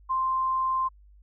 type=tone; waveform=sine; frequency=1046.5 Hz; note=C6; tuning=in tune; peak=-23 dBFS; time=0.09-0.89 s; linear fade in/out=20 ms; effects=added 50 Hz sine -51 dBFS peak until 1.22 s